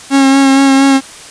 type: tone with vibrato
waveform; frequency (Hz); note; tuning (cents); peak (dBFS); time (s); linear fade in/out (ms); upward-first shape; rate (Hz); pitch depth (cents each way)
45% pulse; 271.8; C#4; -34; -5; 0.1-1.01; 50; sine; 4.3; 20
effects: white hiss -32 dBFS RMS until 1.3 s + resampled to 22050 Hz